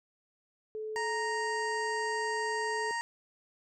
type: tone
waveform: sine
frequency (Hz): 433.3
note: A4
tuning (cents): -27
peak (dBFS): -35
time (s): 0.75-2.91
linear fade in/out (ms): 0
type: harmonic tone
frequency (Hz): 932.3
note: A#5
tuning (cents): 0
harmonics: 1 / 2 / 3 / 5 / 6 / 7 / 8 / 9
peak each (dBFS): -34 / -35 / -49 / -45 / -55 / -52 / -50 / -51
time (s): 0.96-3.01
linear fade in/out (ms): 0
effects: none